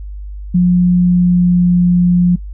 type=tone with pitch glide; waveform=sine; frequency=178.4 to 177.07 Hz; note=F3 to F3; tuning=+37 to +24 cents; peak=-7 dBFS; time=0.54-2.36 s; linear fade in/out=10 ms; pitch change=-13 cents; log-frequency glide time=0.93-1.74 s; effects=noise-tail reverb RT60 0.1 s tail -25 dB re dry + added 50 Hz sine -24 dBFS peak until 2.53 s